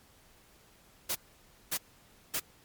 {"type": "noise bursts", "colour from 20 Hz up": "white", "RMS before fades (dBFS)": -32, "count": 3, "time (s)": [1.09, 2.399], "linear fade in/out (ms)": 10, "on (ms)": 63, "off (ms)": 560, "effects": ["pink hiss -61 dBFS RMS until 2.64 s", "MP3 96 kbps"]}